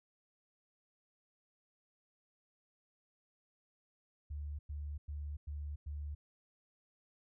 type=tone bursts; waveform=sine; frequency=73.42 Hz; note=D2; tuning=in tune; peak=-39 dBFS; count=5; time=4.3-6.15 s; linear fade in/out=10 ms; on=290 ms; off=100 ms; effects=none